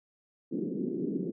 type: band-pass noise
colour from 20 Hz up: white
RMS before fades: -33 dBFS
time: 0.51-1.32 s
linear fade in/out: 20 ms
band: 170 to 390 Hz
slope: 48 dB/octave
effects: none